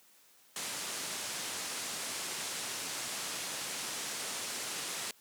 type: low-pass noise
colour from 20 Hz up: white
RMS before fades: -39 dBFS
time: 0.56-5.11 s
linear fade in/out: 2 ms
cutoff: 9600 Hz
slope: 24 dB/octave
effects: white hiss -63 dBFS RMS until 5.2 s + high-pass 150 Hz 12 dB/octave